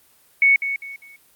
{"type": "tone with echo", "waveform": "sine", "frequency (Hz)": 2217, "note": "C#7", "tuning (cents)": 0, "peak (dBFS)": -11, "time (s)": [0.42, 0.56], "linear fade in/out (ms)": 2, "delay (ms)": 200, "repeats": 3, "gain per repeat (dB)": -10, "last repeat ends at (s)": 1.16, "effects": ["white hiss -56 dBFS RMS until 1.35 s", "Opus 32 kbps"]}